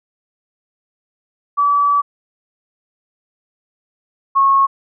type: tone pair in turn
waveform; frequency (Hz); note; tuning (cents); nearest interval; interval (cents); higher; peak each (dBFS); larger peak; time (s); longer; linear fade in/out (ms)
sine; 1149 / 1094; D6 / C#6; -38 / -23; minor second; 85; first; -11 / -9; second; 1.57-2.02 / 4.35-4.67; first; 20
effects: none